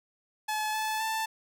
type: tone with pitch steps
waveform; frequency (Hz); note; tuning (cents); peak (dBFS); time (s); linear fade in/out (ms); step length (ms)
sawtooth; 858 / 868 / 884; A5 / A5 / A5; -44 / -24 / +8; -25; 0.48-1.26; 10; 260
effects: none